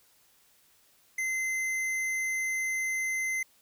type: tone with hard clipping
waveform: triangle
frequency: 2065 Hz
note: C7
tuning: 23 cents flat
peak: -30 dBFS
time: 1.18-3.43 s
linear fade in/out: 5 ms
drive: 15 dB
effects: white hiss -64 dBFS RMS until 3.61 s